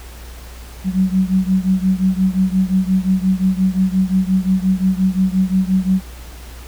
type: beating tone pair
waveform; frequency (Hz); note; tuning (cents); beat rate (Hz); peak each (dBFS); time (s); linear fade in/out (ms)
sine; 185.9 / 191.6; F#3 / G3; +8 / -39; 5.7; -15 / -17; 0.84-6.02; 50
effects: added 60 Hz sine -33 dBFS peak until 6.67 s + pink hiss -40 dBFS RMS until 6.67 s